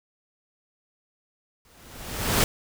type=noise with exponential growth; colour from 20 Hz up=pink; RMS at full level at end=-18 dBFS; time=1.65-2.44 s; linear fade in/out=1 ms; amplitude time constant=170 ms; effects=none